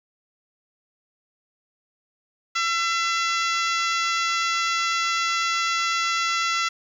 harmonic tone with a mistuned harmonic, 674 Hz, E5, 38 cents sharp, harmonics 2 / 3 / 4 / 5 / 6 / 7 / 8 / 9 / 10, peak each -24 / -28 / -30 / -32 / -34 / -35 / -36 / -37 / -38 dBFS, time 2.55-6.69 s, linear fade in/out 10 ms, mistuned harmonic 10, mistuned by +15 cents, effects 9-bit

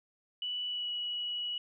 sine tone with pitch glide, 2960 to 2928 Hz, F#7 to F#7, 0 to -19 cents, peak -33 dBFS, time 0.42-1.58 s, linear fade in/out 2 ms, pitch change -19 cents, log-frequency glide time 0.67-0.89 s, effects none

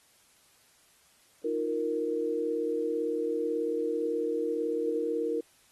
sine chord, Eb suspended second, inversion none, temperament equal, 311.1 / 349.2 / 466.2 Hz, Eb4 / F4 / Bb4, 0 / 0 / 0 cents, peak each -34 / -35 / -29 dBFS, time 1.44-5.41 s, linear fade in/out 10 ms, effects white hiss -63 dBFS RMS until 5.71 s + AAC 32 kbps

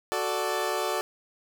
20% pulse chord, D major, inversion first, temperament equal, 370 / 440 / 587.3 Hz, F#4 / A4 / D5, 0 / 0 / 0 cents, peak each -26 dBFS, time 0.12-1.01 s, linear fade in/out 0 ms, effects none

